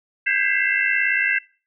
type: tone cluster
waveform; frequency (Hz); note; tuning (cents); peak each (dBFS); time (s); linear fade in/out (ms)
sine; 1576 / 1634 / 2004 / 2102 / 2675; G6 / G#6 / B6 / C7 / E7; +9 / -29 / +25 / +7 / +25; -24; 0.26-1.39; 10
effects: noise-tail reverb RT60 0.4 s tail -24 dB re dry